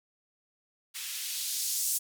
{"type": "noise with band-pass filter sweep", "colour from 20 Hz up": "violet", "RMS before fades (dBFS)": -33, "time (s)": [0.94, 1.99], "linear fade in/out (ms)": 20, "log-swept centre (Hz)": [2100, 7600], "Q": 1.1, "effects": []}